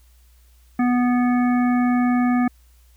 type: harmonic tone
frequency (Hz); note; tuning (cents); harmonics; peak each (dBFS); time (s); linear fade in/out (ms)
246.1; B3; -6; 1 / 3 / 5 / 7 / 9; -16 / -26 / -30 / -33 / -35; 0.79-2.48; 5
effects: added 60 Hz sine -50 dBFS peak until 2.96 s + white hiss -61 dBFS RMS until 2.96 s